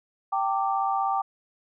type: chord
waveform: sine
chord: G suspended second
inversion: none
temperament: equal with one note detuned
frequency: 784 / 900 / 1174.7 Hz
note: G5 / A5 / D6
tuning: 0 / +39 / 0 cents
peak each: -25 / -30 / -28 dBFS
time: 0.32-1.22 s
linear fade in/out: 10 ms
effects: none